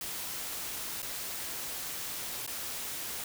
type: noise with dropouts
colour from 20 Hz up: white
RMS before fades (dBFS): -38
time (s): 0.01-3.24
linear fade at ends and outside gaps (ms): 2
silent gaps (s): 1.02-1.027 / 2.465-2.475
effects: none